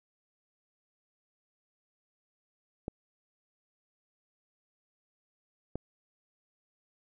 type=clicks; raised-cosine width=2 ms; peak=-21 dBFS; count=2; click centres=2.881 / 5.756 s; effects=none